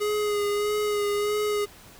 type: tone with vibrato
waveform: square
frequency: 415.3 Hz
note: G#4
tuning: in tune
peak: -24 dBFS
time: 0-1.66 s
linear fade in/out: 20 ms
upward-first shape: sine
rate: 1.6 Hz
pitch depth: 23 cents each way
effects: pink hiss -49 dBFS RMS until 1.99 s

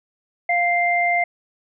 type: tone pair together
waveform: sine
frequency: 698.5 / 2093 Hz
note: F5 / C7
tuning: 0 / 0 cents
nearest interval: octave + perfect fifth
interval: 1900 cents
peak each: -19 dBFS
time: 0.49-1.24 s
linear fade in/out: 5 ms
effects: none

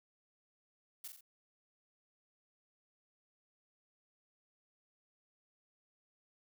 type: noise with echo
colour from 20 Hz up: blue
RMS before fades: -45 dBFS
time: 1.04-1.08 s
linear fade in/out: 5 ms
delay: 43 ms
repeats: 3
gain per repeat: -5 dB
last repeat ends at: 1.209 s
effects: none

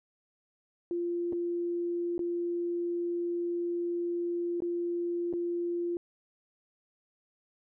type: tone with dropouts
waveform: sine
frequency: 346.2 Hz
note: F4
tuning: 15 cents flat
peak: -29 dBFS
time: 0.91-5.97 s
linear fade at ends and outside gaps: 1 ms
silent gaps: 1.325-1.33 / 2.18-2.192 / 4.604-4.621 / 5.328-5.336 s
effects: none

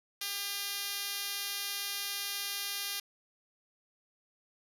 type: tone with band-pass filter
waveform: 5% pulse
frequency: 401.4 Hz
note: G4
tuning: 41 cents sharp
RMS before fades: -37 dBFS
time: 0.21-3 s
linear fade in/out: 5 ms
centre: 9700 Hz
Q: 0.51
effects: none

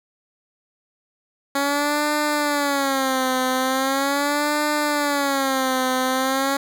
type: tone with vibrato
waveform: 10% pulse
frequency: 277.2 Hz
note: C#4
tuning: in tune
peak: -11 dBFS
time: 1.55-6.57 s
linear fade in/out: 5 ms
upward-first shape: sine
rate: 0.4 Hz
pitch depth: 130 cents each way
effects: none

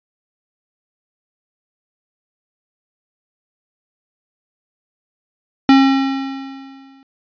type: tone with exponential decay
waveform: square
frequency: 270 Hz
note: C#4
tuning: 45 cents flat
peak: -6 dBFS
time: 5.69-7.03 s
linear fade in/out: 1 ms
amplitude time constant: 290 ms
effects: resampled to 11025 Hz

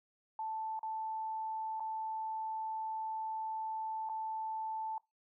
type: tone with dropouts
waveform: sine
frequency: 880 Hz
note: A5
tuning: in tune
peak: -36 dBFS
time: 0.39-4.98 s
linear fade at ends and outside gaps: 2 ms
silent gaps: 0.792-0.83 / 1.798-1.804 / 4.09-4.096 s
effects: noise-tail reverb RT60 0.2 s tail -22 dB re dry

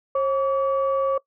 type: tone pair together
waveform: sine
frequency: 539.9 / 1144 Hz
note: C#5 / D6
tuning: -46 / -46 cents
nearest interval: octave + minor second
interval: 1300 cents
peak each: -19 / -24 dBFS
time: 0.15-1.18 s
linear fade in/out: 5 ms
effects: noise-tail reverb RT60 0.1 s tail -22 dB re dry + tanh soft clip ceiling -12 dBFS

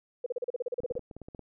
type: tone bursts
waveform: sine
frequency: 489.4 Hz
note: B4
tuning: 16 cents flat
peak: -28 dBFS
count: 13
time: 0.24-0.983 s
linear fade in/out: 5 ms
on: 23 ms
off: 37 ms
type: clicks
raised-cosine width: 2 ms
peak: -30 dBFS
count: 11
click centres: 0.803 / 0.835 / 0.91 / 0.954 / 0.993 / 1.112 / 1.166 / 1.217 / 1.285 / 1.348 / 1.393 s
effects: none

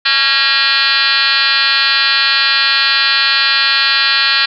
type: tone with frequency modulation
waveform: sine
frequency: 2939 Hz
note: F#7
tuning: 12 cents flat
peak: -9 dBFS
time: 0.05-4.46 s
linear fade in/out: 10 ms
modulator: 260 Hz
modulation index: 6.2
effects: none

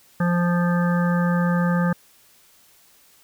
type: harmonic tone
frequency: 174.61 Hz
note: F3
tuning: in tune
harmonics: 1 / 3 / 5 / 7 / 9 / 10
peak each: -18 / -28 / -32 / -30 / -31 / -36 dBFS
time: 0.2-1.93 s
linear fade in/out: 5 ms
effects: white hiss -55 dBFS RMS until 3.23 s

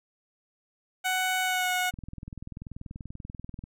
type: tone with pitch glide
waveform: 15% pulse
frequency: 744 to 730.8 Hz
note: F#5 to F#5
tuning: +9 to -22 cents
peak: -19 dBFS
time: 1.04-1.91 s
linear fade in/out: 20 ms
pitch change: -31 cents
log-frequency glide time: 1.42-1.7 s
type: click train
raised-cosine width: 5 ms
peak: -27 dBFS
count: 36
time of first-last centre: 1.94-3.639 s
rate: 20.6 Hz
effects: none

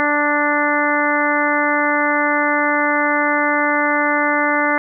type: harmonic tone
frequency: 293.7 Hz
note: D4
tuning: in tune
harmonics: 1 / 2 / 3 / 4 / 5 / 6 / 7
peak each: -22 / -22 / -22 / -22 / -22 / -22 / -22 dBFS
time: 0-4.78 s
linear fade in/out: 0 ms
effects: none

